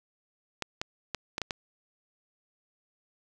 clicks, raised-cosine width 0.2 ms, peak -14 dBFS, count 6, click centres 0.623 / 0.815 / 1.147 / 1.381 / 1.417 / 1.508 s, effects none

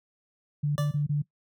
sine tone bursts, 146.6 Hz, D3, 3 cents flat, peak -23 dBFS, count 4, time 0.63-1.222 s, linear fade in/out 10 ms, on 130 ms, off 24 ms
25% pulse tone with exponential decay, 584 Hz, D5, 10 cents flat, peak -24 dBFS, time 0.78-1.03 s, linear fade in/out 0 ms, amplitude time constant 53 ms
effects noise-tail reverb RT60 0.1 s tail -20 dB re dry

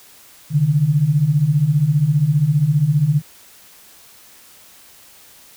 sine beating tone pair, 136.7 / 151.7 Hz, C#3 / D#3, -24 / -44 cents, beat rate 15 Hz, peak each -18 / -14 dBFS, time 0.5-3.22 s, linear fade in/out 50 ms, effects white hiss -46 dBFS RMS until 5.56 s

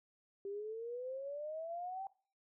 sine exponential sweep, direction up, 392 to 788 Hz, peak -40 dBFS, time 0.45-2.07 s, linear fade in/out 2 ms, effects noise-tail reverb RT60 0.4 s tail -19 dB re dry

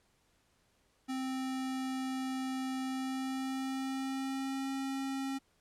square tone with pitch glide, 261.6 to 269.7 Hz, C4 to C#4, 0 to -47 cents, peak -35 dBFS, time 1.08-5.39 s, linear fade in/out 20 ms, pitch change +53 cents, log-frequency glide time 2.83-4.71 s, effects pink hiss -72 dBFS RMS until 5.6 s + low-pass 11000 Hz 12 dB/octave

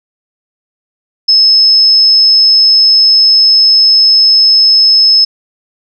sine tone, 5200 Hz, E8, 24 cents flat, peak -3 dBFS, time 1.28-5.25 s, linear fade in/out 10 ms, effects none

